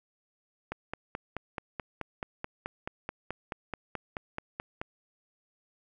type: click train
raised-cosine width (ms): 0.5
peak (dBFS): -19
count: 20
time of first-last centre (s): 0.72-4.815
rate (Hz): 4.64
effects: none